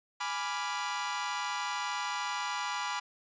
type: chord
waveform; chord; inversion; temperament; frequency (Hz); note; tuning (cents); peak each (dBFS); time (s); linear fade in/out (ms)
sawtooth; G# diminished seventh; none; equal; 830.6 / 987.8 / 1174.7 / 1396.9; G#5 / B5 / D6 / F6; 0 / 0 / 0 / 0; -35 / -32 / -35 / -37; 0.2-3; 10
effects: resampled to 16000 Hz